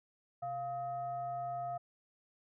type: tone with frequency modulation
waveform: sine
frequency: 698.5 Hz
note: F5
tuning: in tune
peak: -36 dBFS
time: 0.42-1.78 s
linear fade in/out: 10 ms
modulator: 569 Hz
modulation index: 0.44
effects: none